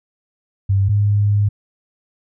sine tone pair in turn, 98 / 102.76 Hz, G2 / G#2, 0 / -18 cents, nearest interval minor second, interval 82 cents, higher second, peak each -12 dBFS, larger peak neither, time 0.69-0.89 / 0.89-1.49 s, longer second, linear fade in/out 10 ms, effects none

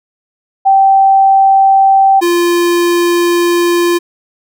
sine / square tone pair in turn, 778 / 346.6 Hz, G5 / F4, -13 / -13 cents, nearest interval octave + major second, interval 1400 cents, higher first, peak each -4 / -9 dBFS, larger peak first, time 0.65-2.21 / 2.21-3.99 s, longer second, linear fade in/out 20 ms, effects none

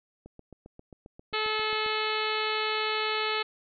click train, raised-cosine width 2 ms, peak -33 dBFS, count 13, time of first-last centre 0.26-1.862 s, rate 7.49 Hz
harmonic tone, 432.4 Hz, A4, 30 cents flat, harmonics 1 / 2 / 3 / 4 / 5 / 6 / 7 / 8 / 9 / 10, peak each -33 / -36 / -33 / -38 / -35 / -36 / -37 / -39 / -39 / -38 dBFS, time 1.33-3.43 s, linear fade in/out 10 ms
effects none

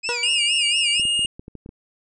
25% pulse tone with vibrato, 2489 Hz, D#7, in tune, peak -20 dBFS, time 0.03-1.02 s, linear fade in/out 20 ms, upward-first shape sine, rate 4.3 Hz, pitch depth 140 cents each way
20% pulse tone with exponential decay, 481.3 Hz, B4, 45 cents flat, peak -17 dBFS, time 0.09-0.43 s, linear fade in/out 0 ms, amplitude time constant 73 ms
square tone, 2843 Hz, F7, 30 cents sharp, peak -19 dBFS, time 0.23-1.26 s, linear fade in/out 2 ms
clicks, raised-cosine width 3 ms, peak -24 dBFS, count 9, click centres 0.997 / 1.053 / 1.193 / 1.249 / 1.395 / 1.481 / 1.553 / 1.661 / 1.691 s
effects resampled to 22050 Hz

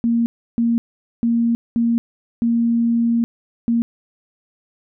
sine tone bursts at uneven times, 233.1 Hz, A#3, in tune, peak -14 dBFS, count 6, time 0.04-0.26 / 0.58-0.78 / 1.23-1.55 / 1.76-1.98 / 2.42-3.24 / 3.68-3.82 s, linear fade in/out 0 ms, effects none

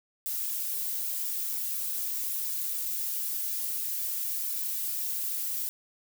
violet noise with flanger, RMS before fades -32 dBFS, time 0.26-5.69 s, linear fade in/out 0 ms, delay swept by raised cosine 1.7 to 2.9 ms, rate 4 Hz, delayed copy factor +1, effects none

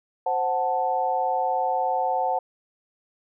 sine chord, F# diminished, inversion second, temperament equal, 523.3 / 740 / 880 Hz, C5 / F#5 / A5, 0 / 0 / 0 cents, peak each -28 / -24 / -26 dBFS, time 0.26-2.39 s, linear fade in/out 5 ms, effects none

